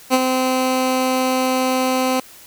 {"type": "tone with ADSR envelope", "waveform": "15% pulse", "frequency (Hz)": 258.2, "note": "C4", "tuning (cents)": -23, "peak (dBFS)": -4, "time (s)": [0.1, 2.2], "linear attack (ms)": 40, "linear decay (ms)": 38, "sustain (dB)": -6, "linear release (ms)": 4, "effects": ["white hiss -43 dBFS RMS until 2.46 s"]}